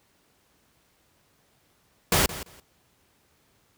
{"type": "noise with echo", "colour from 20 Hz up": "pink", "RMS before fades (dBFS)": -20, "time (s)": [2.12, 2.26], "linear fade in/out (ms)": 2, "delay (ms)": 170, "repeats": 2, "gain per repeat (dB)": -15, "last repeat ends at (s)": 2.6, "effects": ["pink hiss -65 dBFS RMS until 3.77 s", "high-pass 60 Hz 12 dB/octave"]}